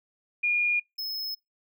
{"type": "tone pair in turn", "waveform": ["sine", "square"], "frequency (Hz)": [2428, 5181], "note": ["D#7", "E8"], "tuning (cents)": [-43, -31], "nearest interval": "octave + minor second", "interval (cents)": 1312, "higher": "second", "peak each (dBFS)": [-22, -31], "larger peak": "first", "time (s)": [[0.43, 0.8], [0.98, 1.35]], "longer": "neither", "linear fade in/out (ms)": 10, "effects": ["noise-tail reverb RT60 0.2 s tail -25 dB re dry"]}